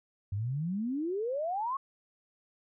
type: exponential sweep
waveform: sine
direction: up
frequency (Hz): 94.2 to 1121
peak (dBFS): -30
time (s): 0.32-1.77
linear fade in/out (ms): 5
effects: none